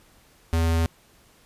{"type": "tone", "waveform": "square", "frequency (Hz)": 82.41, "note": "E2", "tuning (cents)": 0, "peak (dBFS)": -20, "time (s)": [0.53, 0.86], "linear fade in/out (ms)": 0, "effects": ["pink hiss -57 dBFS RMS until 1.45 s", "resampled to 32000 Hz"]}